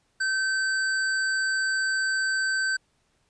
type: tone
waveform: square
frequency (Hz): 1545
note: G6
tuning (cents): -26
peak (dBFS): -24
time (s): 0.2-2.77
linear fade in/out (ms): 10
effects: pink hiss -69 dBFS RMS until 3.29 s + resampled to 22050 Hz